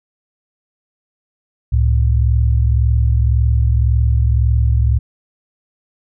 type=tone pair together; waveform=sine; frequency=68.14 / 110 Hz; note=C#2 / A2; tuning=-29 / 0 cents; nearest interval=minor sixth; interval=829 cents; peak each=-12 / -15 dBFS; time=1.72-4.99 s; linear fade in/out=10 ms; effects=none